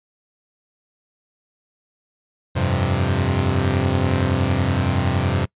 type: chord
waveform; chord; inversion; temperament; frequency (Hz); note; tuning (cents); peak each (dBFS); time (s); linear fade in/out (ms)
sawtooth; F suspended second; none; equal; 87.31 / 98 / 130.81; F2 / G2 / C3; 0 / 0 / 0; -18; 2.55-5.46; 20
effects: noise-tail reverb RT60 0.1 s tail -24 dB re dry + resampled to 8000 Hz